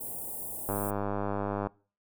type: band-stop noise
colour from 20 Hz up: white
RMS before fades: -38 dBFS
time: 0-0.91 s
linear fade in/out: 10 ms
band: 870 to 8600 Hz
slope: 48 dB/octave
type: click train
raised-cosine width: 1 ms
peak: -18 dBFS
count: 100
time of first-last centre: 0.69-1.67 s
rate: 101 Hz
effects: noise-tail reverb RT60 0.4 s tail -23 dB re dry